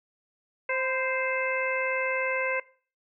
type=harmonic tone with a mistuned harmonic; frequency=523.3 Hz; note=C5; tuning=in tune; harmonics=1 / 2 / 3 / 4 / 5; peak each=-30 / -34 / -33 / -30 / -34 dBFS; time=0.69-2.6 s; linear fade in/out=5 ms; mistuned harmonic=2; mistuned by=-44 cents; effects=noise-tail reverb RT60 0.4 s tail -20 dB re dry